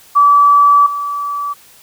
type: tone with level steps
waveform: sine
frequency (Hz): 1152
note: D6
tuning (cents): -34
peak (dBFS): -5 / -17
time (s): 0.15-1.54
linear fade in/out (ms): 20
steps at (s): 0.86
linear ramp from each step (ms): 5
effects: white hiss -44 dBFS RMS until 1.82 s